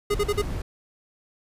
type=tone bursts; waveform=square; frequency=411.9 Hz; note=G#4; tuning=14 cents flat; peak=-21 dBFS; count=4; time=0.1-0.42 s; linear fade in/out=10 ms; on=47 ms; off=44 ms
type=noise; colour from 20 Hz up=brown; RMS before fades=-30 dBFS; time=0.1-0.62 s; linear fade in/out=5 ms
effects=resampled to 32000 Hz